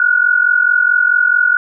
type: tone pair together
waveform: sine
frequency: 1435.4 / 1480 Hz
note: F6 / F#6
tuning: +47 / 0 cents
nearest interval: minor second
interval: 53 cents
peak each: -12 dBFS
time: 0-1.57 s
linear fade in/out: 2 ms
effects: none